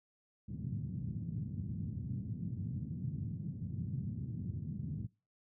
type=band-pass noise; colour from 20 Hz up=pink; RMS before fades=-40 dBFS; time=0.48-5.07 s; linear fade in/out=20 ms; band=100 to 190 Hz; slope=24 dB/octave; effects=noise-tail reverb RT60 0.3 s tail -22 dB re dry